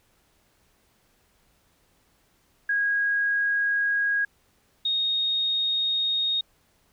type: tone pair in turn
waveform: sine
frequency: 1643 / 3722 Hz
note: G#6 / A#7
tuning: -19 / -3 cents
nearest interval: octave + major second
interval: 1416 cents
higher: second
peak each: -21 / -22 dBFS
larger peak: first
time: 2.69-4.25 / 4.85-6.41 s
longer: neither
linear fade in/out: 5 ms
effects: pink hiss -65 dBFS RMS until 6.92 s